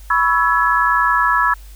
sine chord, C# minor seventh, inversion third, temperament equal with one note detuned, 987.8 / 1108.7 / 1318.5 / 1691.2 Hz, B5 / C#6 / E6 / G#6, 0 / 0 / 0 / +31 cents, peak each -18 / -20 / -17 / -17 dBFS, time 0.1-1.54 s, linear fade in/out 5 ms, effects added 50 Hz sine -35 dBFS peak until 1.75 s + white hiss -48 dBFS RMS until 1.75 s

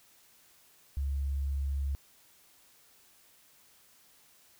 sine tone, 69.3 Hz, C#2, in tune, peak -29 dBFS, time 0.97-1.95 s, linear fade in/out 0 ms, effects white hiss -62 dBFS RMS until 4.59 s

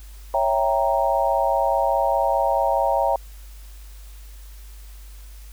sine chord, C# diminished seventh, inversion none, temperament equal, 554.4 / 659.3 / 784 / 932.3 Hz, C#5 / E5 / G5 / Bb5, 0 / 0 / 0 / 0 cents, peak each -23 dBFS, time 0.34-3.16 s, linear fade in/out 2 ms, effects added 50 Hz sine -38 dBFS peak until 5.52 s + white hiss -51 dBFS RMS until 5.52 s

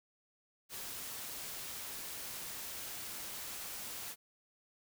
white noise, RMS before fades -44 dBFS, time 0.69-4.16 s, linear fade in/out 50 ms, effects none

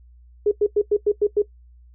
sine tone bursts, 415.3 Hz, G#4, in tune, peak -14 dBFS, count 7, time 0.46-1.42 s, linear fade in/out 5 ms, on 54 ms, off 97 ms, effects noise-tail reverb RT60 0.1 s tail -18 dB re dry + added 60 Hz sine -46 dBFS peak until 1.94 s

